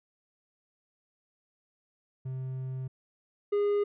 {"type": "tone pair in turn", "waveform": "triangle", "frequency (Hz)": [130.4, 409.7], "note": ["C3", "G#4"], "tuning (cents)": [-5, -24], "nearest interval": "octave + minor sixth", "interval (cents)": 1981, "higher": "second", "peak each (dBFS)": [-31, -22], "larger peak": "second", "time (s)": [[2.25, 2.88], [3.52, 3.84]], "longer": "first", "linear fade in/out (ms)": 10, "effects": ["resampled to 8000 Hz"]}